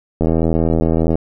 click train, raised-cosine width 2 ms, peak -3 dBFS, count 78, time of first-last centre 0.21-1.155 s, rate 81.5 Hz, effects none

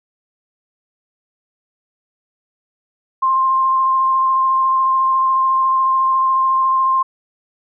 sine tone with vibrato, 1055 Hz, C6, 14 cents sharp, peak -12 dBFS, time 3.22-7.03 s, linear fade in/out 10 ms, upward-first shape sine, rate 14 Hz, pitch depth 11 cents each way, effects none

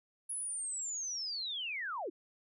sine linear sweep, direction down, 10548 to 283 Hz, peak -36 dBFS, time 0.29-2.1 s, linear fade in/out 10 ms, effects none

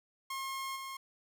sawtooth tone with level steps, 1074 Hz, C6, 45 cents sharp, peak -33 / -37 dBFS, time 0.3-0.97 s, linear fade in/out 5 ms, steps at 0.75 s, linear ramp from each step 20 ms, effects none

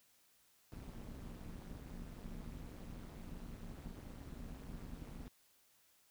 brown noise with amplitude modulation, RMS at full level -45 dBFS, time 0.72-5.28 s, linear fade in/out 0 ms, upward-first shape sine, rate 201 Hz, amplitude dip 95%, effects white hiss -71 dBFS RMS until 6.1 s

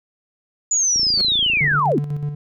sine linear sweep, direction down, 6980 to 181.1 Hz, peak -15 dBFS, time 0.71-1.99 s, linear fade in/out 5 ms
click train, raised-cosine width 3 ms, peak -22 dBFS, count 23, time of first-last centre 0.96-1.751 s, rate 27.8 Hz
20% pulse tone with exponential growth, 184.9 Hz, F#3, 1 cent flat, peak -21 dBFS, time 1.12-1.21 s, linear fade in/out 2 ms, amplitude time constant 19 ms
triangle tone with tremolo, 146.5 Hz, D3, 4 cents flat, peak -18 dBFS, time 1.61-2.35 s, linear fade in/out 5 ms, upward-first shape square, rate 8.1 Hz, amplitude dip 50%
effects none

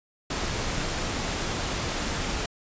pink noise, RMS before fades -29 dBFS, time 0.3-2.46 s, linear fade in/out 5 ms, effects resampled to 16000 Hz

